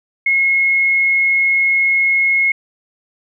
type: tone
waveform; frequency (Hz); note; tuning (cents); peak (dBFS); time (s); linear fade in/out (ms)
sine; 2167; C#7; -40; -11; 0.26-2.52; 5
effects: none